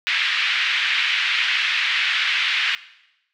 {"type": "band-pass noise", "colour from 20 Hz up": "pink", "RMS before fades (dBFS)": -21, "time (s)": [0.07, 2.75], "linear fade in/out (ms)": 0, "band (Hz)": [1800, 3400], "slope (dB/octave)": 24, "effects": ["noise-tail reverb RT60 0.9 s tail -18 dB re dry"]}